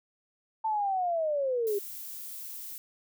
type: linear sweep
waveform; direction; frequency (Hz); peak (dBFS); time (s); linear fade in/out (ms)
sine; down; 894 to 392; -26; 0.64-1.79; 10
type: noise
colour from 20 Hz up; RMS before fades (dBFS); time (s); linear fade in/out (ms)
violet; -41; 1.67-2.78; 0
effects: none